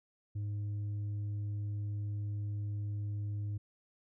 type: tone with tanh clipping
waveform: sine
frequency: 103.2 Hz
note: G#2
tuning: 10 cents flat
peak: -35 dBFS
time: 0.35-3.58 s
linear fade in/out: 10 ms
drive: 3 dB
effects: none